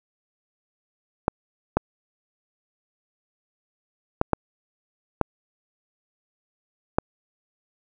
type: clicks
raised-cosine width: 1 ms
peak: -4 dBFS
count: 6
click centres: 1.281 / 1.77 / 4.214 / 4.333 / 5.213 / 6.985 s
effects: none